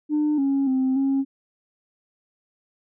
sine tone with pitch steps, 300.3 / 274.9 / 261.5 / 271.9 Hz, D4 / C#4 / C4 / C#4, +39 / -14 / -1 / -33 cents, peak -17 dBFS, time 0.09-1.25 s, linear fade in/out 50 ms, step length 290 ms, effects tanh soft clip ceiling -16 dBFS

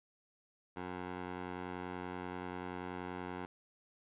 15% pulse tone with band-pass filter, 90.4 Hz, F#2, 40 cents flat, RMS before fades -43 dBFS, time 0.76-3.46 s, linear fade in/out 10 ms, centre 870 Hz, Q 0.61, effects resampled to 8000 Hz

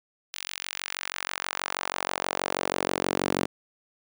sawtooth tone with high-pass filter sweep, 46.25 Hz, F#1, in tune, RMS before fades -31 dBFS, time 0.33-3.46 s, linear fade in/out 10 ms, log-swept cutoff 3100 to 260 Hz, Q 1.1, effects none

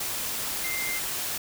sine tone in noise, 2093 Hz, C7, in tune, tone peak -31 dBFS, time 0.64-0.99 s, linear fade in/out 5 ms, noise white, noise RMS -31 dBFS, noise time 0-1.38 s, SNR -3 dB, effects none

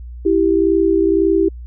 sine tone pair together, 329.6 / 391.5 Hz, E4 / G4, 0 / -2 cents, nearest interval minor third, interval 298 cents, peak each -14 dBFS, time 0.25-1.49 s, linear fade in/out 10 ms, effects added 60 Hz sine -29 dBFS peak until 1.66 s

